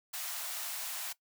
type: high-pass noise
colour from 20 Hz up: white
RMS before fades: -39 dBFS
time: 0.13-1.13 s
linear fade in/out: 10 ms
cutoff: 610 Hz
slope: 96 dB/octave
effects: noise-tail reverb RT60 0.1 s tail -19 dB re dry